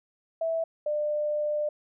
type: tone pair in turn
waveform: sine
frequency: 655 / 597.7 Hz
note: E5 / D5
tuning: -11 / +30 cents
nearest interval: major second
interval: 159 cents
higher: first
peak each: -25 dBFS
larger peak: neither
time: 0.41-0.64 / 0.86-1.69 s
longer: second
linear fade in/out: 5 ms
effects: none